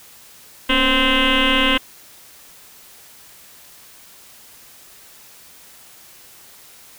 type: tone with frequency modulation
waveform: sine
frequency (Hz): 1554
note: G6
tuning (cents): -16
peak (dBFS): -12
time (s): 0.69-1.78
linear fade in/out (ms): 10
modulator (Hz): 256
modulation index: 6.6
effects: tanh soft clip ceiling -9 dBFS + white hiss -45 dBFS RMS until 6.98 s